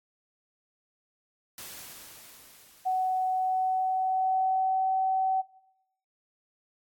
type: noise with exponential decay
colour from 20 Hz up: white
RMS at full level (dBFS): -41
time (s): 1.58-4.62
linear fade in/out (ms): 1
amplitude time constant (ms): 660
type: tone with pitch glide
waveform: sine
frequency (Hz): 747 to 760.1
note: F#5 to F#5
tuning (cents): +16 to +46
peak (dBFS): -24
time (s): 2.85-5.42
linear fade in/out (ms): 20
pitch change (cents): +30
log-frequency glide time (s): 3.27-4.91
effects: noise-tail reverb RT60 0.8 s tail -20 dB re dry + AAC 64 kbps